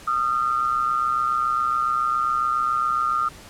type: tone pair together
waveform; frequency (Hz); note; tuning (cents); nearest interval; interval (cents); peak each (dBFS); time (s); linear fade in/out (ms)
sine; 1228 / 1355.2; D#6 / E6; -23 / +48; major second; 171; -21 / -24; 0.07-3.29; 10
effects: pink hiss -44 dBFS RMS until 3.49 s + low-pass 11000 Hz 12 dB/octave